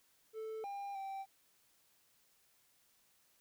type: tone with pitch steps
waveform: triangle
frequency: 439.8 / 800 / 779 Hz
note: A4 / G5 / G5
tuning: -1 / +35 / -11 cents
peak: -39 dBFS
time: 0.33-1.26 s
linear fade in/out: 50 ms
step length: 310 ms
effects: white hiss -72 dBFS RMS until 3.4 s